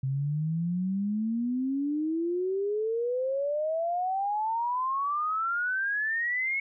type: exponential sweep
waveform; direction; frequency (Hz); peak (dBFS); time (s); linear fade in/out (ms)
sine; up; 130.81 to 2204; -26; 0.03-6.6; 5
effects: none